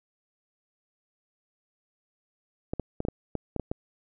clicks, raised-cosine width 2 ms, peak -16 dBFS, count 9, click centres 2.735 / 2.797 / 3.004 / 3.051 / 3.085 / 3.353 / 3.563 / 3.597 / 3.715 s, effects none

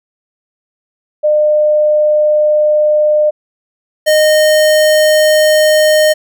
sine / square tone pair in turn, 604 / 615.3 Hz, D5 / D#5, +48 / -19 cents, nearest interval unison, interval 33 cents, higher second, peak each -7 dBFS, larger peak neither, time 1.23-3.31 / 4.06-6.14 s, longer neither, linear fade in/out 20 ms, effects none

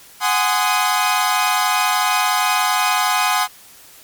sawtooth chord, Ab dominant seventh, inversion third, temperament equal with one note detuned, 740 / 830.6 / 1032.7 / 1244.5 Hz, Gb5 / Ab5 / C6 / Eb6, 0 / 0 / -23 / 0 cents, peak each -17 dBFS, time 0.2-3.48 s, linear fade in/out 50 ms, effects white hiss -44 dBFS RMS until 4.03 s + MP3 96 kbps

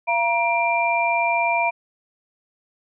sine tone cluster, 684 / 948 / 2373 Hz, F5 / A#5 / D7, -36 / +29 / +17 cents, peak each -22 dBFS, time 0.07-1.71 s, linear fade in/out 20 ms, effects none

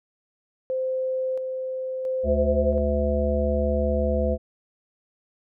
sine tone with tremolo, 519 Hz, C5, 14 cents flat, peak -23 dBFS, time 0.7-2.78 s, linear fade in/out 0 ms, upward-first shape square, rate 0.74 Hz, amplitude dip 35%
harmonic tone, 72.6 Hz, D2, 19 cents flat, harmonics 1 / 3 / 5 / 7 / 9, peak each -24 / -28 / -33 / -25 / -28 dBFS, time 2.23-4.38 s, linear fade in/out 50 ms
effects none

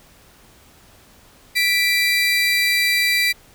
30% pulse tone pair together, 1975.3 / 2349 Hz, B6 / D7, 0 / 0 cents, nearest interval minor third, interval 300 cents, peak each -16 / -16 dBFS, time 1.55-3.33 s, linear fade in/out 20 ms, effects pink hiss -50 dBFS RMS until 3.54 s

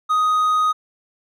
triangle tone, 1249 Hz, D#6, 6 cents sharp, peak -13 dBFS, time 0.09-0.73 s, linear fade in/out 20 ms, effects none

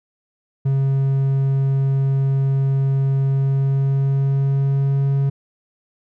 triangle tone with pitch glide, 136 to 138.06 Hz, C#3 to C#3, -33 to -7 cents, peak -13 dBFS, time 0.65-5.3 s, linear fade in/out 10 ms, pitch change +26 cents, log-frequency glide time 3.24-5.07 s, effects none

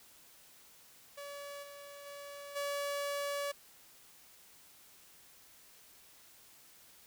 sawtooth tone with level steps, 570 Hz, C#5, 48 cents sharp, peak -40 / -45 / -42 / -31 dBFS, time 1.17-3.52 s, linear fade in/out 10 ms, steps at 1.62 / 2.05 / 2.55 s, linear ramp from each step 20 ms, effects white hiss -60 dBFS RMS until 7.06 s

